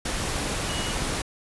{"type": "tone in noise", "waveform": "sine", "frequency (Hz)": 2908, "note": "F#7", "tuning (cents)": -31, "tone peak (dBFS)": -34, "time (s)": [0.69, 0.92], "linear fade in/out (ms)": 5, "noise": "pink", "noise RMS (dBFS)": -28, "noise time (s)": [0.05, 1.22], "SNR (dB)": -9, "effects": ["resampled to 24000 Hz"]}